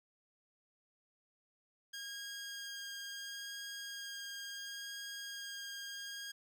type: tone with vibrato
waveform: 15% pulse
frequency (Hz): 1623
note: G#6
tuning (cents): -40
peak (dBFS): -37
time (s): 1.93-6.32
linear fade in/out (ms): 10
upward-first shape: sine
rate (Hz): 0.72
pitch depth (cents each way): 8
effects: 13-bit